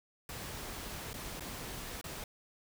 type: noise with dropouts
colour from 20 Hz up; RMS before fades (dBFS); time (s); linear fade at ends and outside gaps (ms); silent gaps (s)
pink; -43; 0.29-2.24; 2; 1.132-1.14 / 1.397-1.406 / 2.013-2.041
effects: none